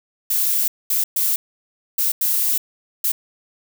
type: noise bursts at uneven times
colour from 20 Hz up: violet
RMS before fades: -19 dBFS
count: 6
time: 0.3-0.68 / 0.9-1.04 / 1.16-1.36 / 1.98-2.12 / 2.21-2.58 / 3.04-3.12 s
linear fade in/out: 5 ms
effects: none